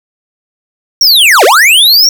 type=linear two-way sweep; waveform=square; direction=down then up; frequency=5710 to 349.2 to 5710 Hz; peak=-3 dBFS; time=1.01-2.09 s; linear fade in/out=2 ms; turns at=1.44 s; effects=none